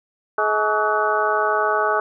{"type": "harmonic tone with a mistuned harmonic", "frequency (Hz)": 212.4, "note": "G#3", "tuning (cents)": 39, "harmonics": [2, 3, 4, 5, 6, 7], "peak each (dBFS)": [-24, -24, -24, -24, -24, -24], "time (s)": [0.38, 2], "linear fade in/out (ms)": 2, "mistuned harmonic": 5, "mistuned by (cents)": 110, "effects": []}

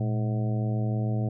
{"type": "harmonic tone with a mistuned harmonic", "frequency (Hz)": 106.6, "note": "G#2", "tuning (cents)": 46, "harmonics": [1, 2, 3, 4, 5, 6, 7], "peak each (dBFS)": [-25, -32, -38, -41, -42, -41, -43], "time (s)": [0, 1.29], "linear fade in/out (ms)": 5, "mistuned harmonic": 1, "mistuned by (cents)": 150, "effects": []}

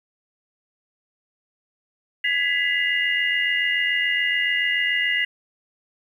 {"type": "tone cluster", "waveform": "sine", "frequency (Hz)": [1675, 1989, 2076, 2834], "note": ["G#6", "B6", "C7", "F7"], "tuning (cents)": [14, 12, -14, 25], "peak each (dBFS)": [-30, -21, -30, -25], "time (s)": [2.24, 5.25], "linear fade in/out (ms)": 5, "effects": ["9-bit"]}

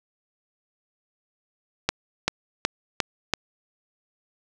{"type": "accelerating click train", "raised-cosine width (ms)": 0.2, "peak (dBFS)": -3, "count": 5, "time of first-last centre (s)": [1.89, 3.337], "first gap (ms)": 390, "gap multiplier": 0.95, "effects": []}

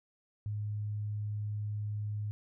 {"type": "tone", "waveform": "sine", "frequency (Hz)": 104.8, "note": "G#2", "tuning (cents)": 16, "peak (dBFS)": -33, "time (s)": [0.46, 2.31], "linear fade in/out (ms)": 0, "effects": []}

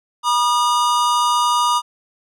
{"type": "tone pair together", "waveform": "square", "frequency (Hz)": [966, 1217.1], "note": ["B5", "D#6"], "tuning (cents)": [-39, -39], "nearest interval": "major third", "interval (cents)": 400, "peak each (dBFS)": -18, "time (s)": [0.23, 1.82], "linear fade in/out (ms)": 50, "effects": ["low-pass 10000 Hz 12 dB/octave"]}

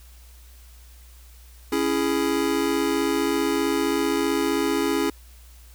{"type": "chord", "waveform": "square", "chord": "C# minor", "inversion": "none", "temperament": "just", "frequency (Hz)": [277.2, 332.6, 415.8], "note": ["C#4", "E4", "G#4"], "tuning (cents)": [0, 16, 2], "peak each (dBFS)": -26, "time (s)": [1.72, 5.1], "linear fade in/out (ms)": 5, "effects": ["added 60 Hz sine -45 dBFS peak until 5.74 s", "white hiss -54 dBFS RMS until 5.74 s"]}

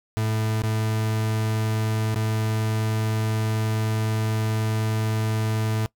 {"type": "tone with dropouts", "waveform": "40% pulse", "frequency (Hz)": 109.5, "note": "A2", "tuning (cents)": -8, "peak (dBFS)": -21, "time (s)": [0.17, 5.86], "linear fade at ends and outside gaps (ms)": 0, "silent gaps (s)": [[0.619, 0.636], [2.144, 2.159]], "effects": ["noise-tail reverb RT60 0.1 s tail -21 dB re dry"]}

